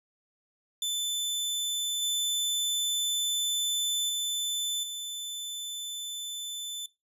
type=tone with level steps; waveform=sawtooth; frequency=3520 Hz; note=A7; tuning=in tune; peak=-25 / -23 / -25 / -31 dBFS; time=0.82-6.86 s; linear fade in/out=2 ms; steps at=2.02 / 4.09 / 4.83 s; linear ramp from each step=5 ms; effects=noise-tail reverb RT60 0.2 s tail -19 dB re dry + resampled to 32000 Hz